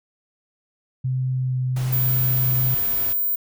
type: tone with pitch glide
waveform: sine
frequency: 129.2 to 127.86 Hz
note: C3 to C3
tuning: -21 to -40 cents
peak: -20 dBFS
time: 1.04-2.75 s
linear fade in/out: 10 ms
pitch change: -19 cents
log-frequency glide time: 1.34-1.6 s
type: noise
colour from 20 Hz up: pink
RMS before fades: -36 dBFS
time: 1.76-3.13 s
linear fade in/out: 5 ms
type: tone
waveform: sine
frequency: 15200 Hz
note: A#9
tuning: 33 cents sharp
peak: -19 dBFS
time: 1.92-3.36 s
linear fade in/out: 10 ms
effects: none